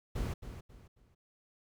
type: noise with echo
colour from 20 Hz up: brown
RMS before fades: -35 dBFS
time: 0.15-0.34 s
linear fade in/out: 10 ms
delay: 270 ms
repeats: 3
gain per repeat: -10 dB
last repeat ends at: 1.15 s
effects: none